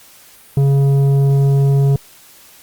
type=tone with tanh clipping; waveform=sine; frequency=138.59 Hz; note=C#3; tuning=in tune; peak=-11 dBFS; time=0.57-1.96 s; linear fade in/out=2 ms; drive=9 dB; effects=white hiss -44 dBFS RMS until 2.62 s + Opus 48 kbps